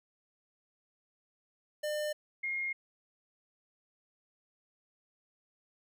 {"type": "tone pair in turn", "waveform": ["square", "sine"], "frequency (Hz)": [600, 2138], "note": ["D5", "C7"], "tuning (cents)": [37, 37], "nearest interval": "octave + minor seventh", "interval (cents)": 2200, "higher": "second", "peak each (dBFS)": [-33, -32], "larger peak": "second", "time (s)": [[1.83, 2.13], [2.43, 2.73]], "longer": "neither", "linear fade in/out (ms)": 10, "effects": []}